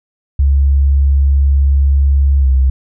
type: tone with pitch glide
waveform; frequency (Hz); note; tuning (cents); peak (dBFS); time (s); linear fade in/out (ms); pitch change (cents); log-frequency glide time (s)
sine; 69.3 to 65.79; C#2 to C2; 0 to +10; -7; 0.39-2.7; 5; -90; 2.4-2.47
effects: none